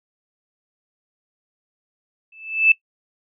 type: tone with exponential growth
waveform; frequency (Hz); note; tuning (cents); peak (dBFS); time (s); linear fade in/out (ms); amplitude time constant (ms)
sine; 2632; E7; -3; -7; 2.32-2.72; 5; 86
effects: noise-tail reverb RT60 0.1 s tail -19 dB re dry